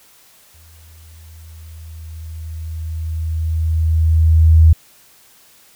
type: tone with exponential growth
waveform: sine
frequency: 80.3 Hz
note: E2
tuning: 45 cents flat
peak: -4 dBFS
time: 0.54-4.73 s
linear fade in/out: 5 ms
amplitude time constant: 910 ms
effects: white hiss -49 dBFS RMS until 5.75 s